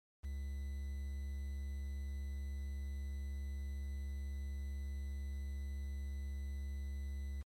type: tone with quantisation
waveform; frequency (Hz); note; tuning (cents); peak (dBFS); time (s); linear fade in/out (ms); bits
triangle; 68.9; C#2; -10; -37; 0.23-7.43; 20; 10
effects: MP3 64 kbps